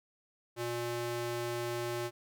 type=tone with high-pass filter; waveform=square; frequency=119.1 Hz; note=A#2; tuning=38 cents sharp; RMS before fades=-36 dBFS; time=0.56-2.11 s; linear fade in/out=50 ms; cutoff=270 Hz; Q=1.1; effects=none